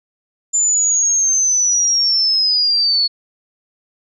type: linear sweep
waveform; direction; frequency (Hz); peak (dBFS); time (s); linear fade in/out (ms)
sine; down; 7150 to 4376; -12; 0.53-3.08; 20
effects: none